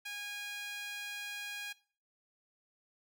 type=tone with high-pass filter; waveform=sawtooth; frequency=820 Hz; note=G#5; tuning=22 cents flat; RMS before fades=-42 dBFS; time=0.05-1.73 s; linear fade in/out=10 ms; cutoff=2100 Hz; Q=2.4; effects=noise-tail reverb RT60 0.4 s tail -19 dB re dry